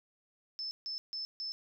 sine tone bursts, 5260 Hz, E8, 5 cents flat, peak -36 dBFS, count 4, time 0.59-1.52 s, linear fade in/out 0 ms, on 120 ms, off 150 ms, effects 13-bit

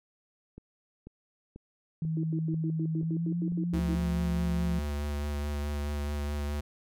click train, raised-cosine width 3 ms, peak -32 dBFS, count 8, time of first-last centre 0.58-4.011 s, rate 2.04 Hz
sine tone with pitch glide, 160.1 to 173.58 Hz, D#3 to F3, +50 to -10 cents, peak -28 dBFS, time 2.02-4.79 s, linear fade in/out 2 ms, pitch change +140 cents, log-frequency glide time 2.98-3.41 s
sine tone bursts, 320.8 Hz, E4, 47 cents flat, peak -32 dBFS, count 12, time 2.17-3.95 s, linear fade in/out 2 ms, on 64 ms, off 92 ms
square tone with vibrato, 73 Hz, D2, 10 cents flat, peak -31 dBFS, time 3.73-6.61 s, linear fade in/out 10 ms, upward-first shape sine, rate 4.7 Hz, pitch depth 17 cents each way
effects none

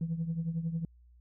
sine tone with tremolo, 164.81 Hz, E3, in tune, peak -26 dBFS, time 0.01-0.85 s, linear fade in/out 2 ms, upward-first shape triangle, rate 11 Hz, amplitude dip 80%, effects tanh soft clip ceiling -26 dBFS + added 60 Hz sine -56 dBFS peak until 1.2 s

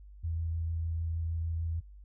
sine tone with vibrato, 82.41 Hz, E2, in tune, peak -30 dBFS, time 0.23-1.81 s, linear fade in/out 20 ms, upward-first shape square, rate 6.6 Hz, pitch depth 9 cents each way, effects added 50 Hz sine -48 dBFS peak until 2.04 s

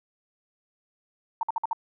sine tone bursts, 910 Hz, A#5, 42 cents flat, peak -23 dBFS, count 5, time 1.41-1.731 s, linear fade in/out 2 ms, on 21 ms, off 54 ms, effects none

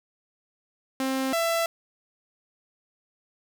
sawtooth tone pair in turn, 264.8 / 667.3 Hz, C4 / E5, +21 / +21 cents, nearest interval octave + major third, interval 1600 cents, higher second, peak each -21 / -19 dBFS, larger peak second, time 1-1.33 / 1.33-1.66 s, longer neither, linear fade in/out 2 ms, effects 9-bit

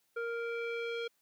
square tone with low-pass filter sweep, 466.2 Hz, A#4, in tune, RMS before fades -37 dBFS, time 0.16-1.08 s, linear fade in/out 10 ms, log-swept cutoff 1600 to 3200 Hz, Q 2.6, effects white hiss -75 dBFS RMS until 1.21 s + high-pass 100 Hz 12 dB/octave

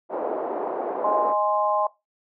white band-pass noise, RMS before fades -28 dBFS, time 0.09-1.35 s, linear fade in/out 50 ms, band 340 to 780 Hz, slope 24 dB/octave
sine chord, Ab major, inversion second, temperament equal, 622.3 / 830.6 / 1046.5 Hz, Eb5 / Ab5 / C6, 0 / 0 / 0 cents, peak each -24 dBFS, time 1.04-1.87 s, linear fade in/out 5 ms
effects noise-tail reverb RT60 0.2 s tail -18 dB re dry

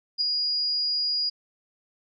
sine tone with ADSR envelope, 4877 Hz, D#8, 35 cents flat, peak -19 dBFS, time 0.18-1.3 s, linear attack 32 ms, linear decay 5 ms, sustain -4 dB, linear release 14 ms, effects none

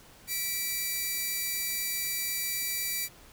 5% pulse tone pair together, 1954 / 2324 Hz, B6 / D7, -19 / -19 cents, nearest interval minor third, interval 300 cents, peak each -26 / -21 dBFS, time 0.27-3.09 s, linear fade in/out 50 ms, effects pink hiss -54 dBFS RMS until 3.32 s

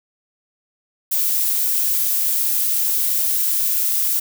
violet noise, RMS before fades -19 dBFS, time 1.11-4.2 s, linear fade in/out 10 ms, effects none

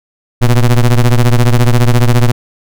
square ring-modulated tone, 61.74 Hz, B1, in tune, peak -3 dBFS, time 0.41-2.32 s, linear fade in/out 10 ms, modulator 54.5 Hz, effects none

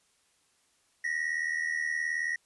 triangle tone pair together, 1859 / 1937.9 Hz, A#6 / B6, -5 / -33 cents, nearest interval minor second, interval 72 cents, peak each -30 / -30 dBFS, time 1.04-2.36 s, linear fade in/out 5 ms, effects white hiss -69 dBFS RMS until 2.45 s + resampled to 24000 Hz

